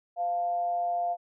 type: tone with amplitude modulation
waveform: sine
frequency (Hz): 698.5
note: F5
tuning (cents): 0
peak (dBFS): -24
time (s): 0.16-1.17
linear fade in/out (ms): 50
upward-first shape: sine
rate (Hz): 186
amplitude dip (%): 40
effects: none